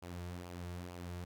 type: tone with flanger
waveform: sawtooth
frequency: 88.3 Hz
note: F2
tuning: 20 cents sharp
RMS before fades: -45 dBFS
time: 0.02-1.25 s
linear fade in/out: 10 ms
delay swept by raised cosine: 0.51 to 4.01 ms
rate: 2.2 Hz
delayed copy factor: -0.5
effects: none